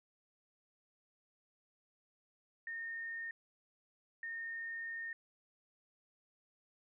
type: tone bursts at uneven times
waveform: sine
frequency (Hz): 1833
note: A#6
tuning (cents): -30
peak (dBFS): -40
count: 2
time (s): 2.67-3.31 / 4.23-5.13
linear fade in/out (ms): 2
effects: none